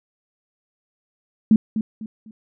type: tone with echo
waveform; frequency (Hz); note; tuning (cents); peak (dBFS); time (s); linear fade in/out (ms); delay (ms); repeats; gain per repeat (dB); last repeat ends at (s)
sine; 218.2; A3; -14; -9; 1.51-1.56; 2; 250; 3; -10; 2.31
effects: none